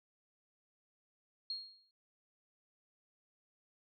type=tone with exponential decay; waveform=sine; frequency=4265 Hz; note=C8; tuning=32 cents sharp; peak=-35 dBFS; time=1.5-1.91 s; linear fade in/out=2 ms; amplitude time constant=87 ms; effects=none